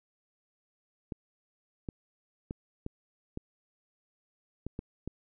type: clicks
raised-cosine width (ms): 3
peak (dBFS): -23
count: 8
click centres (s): 1.122 / 1.888 / 2.509 / 2.864 / 3.374 / 4.666 / 4.791 / 5.076
effects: none